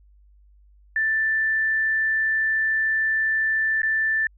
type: tone with dropouts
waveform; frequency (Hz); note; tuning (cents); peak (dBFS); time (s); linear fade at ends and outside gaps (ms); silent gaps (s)
sine; 1767; A6; +7; -19; 0.96-4.27; 2; 3.819-3.831
effects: added 50 Hz sine -51 dBFS peak until 4.37 s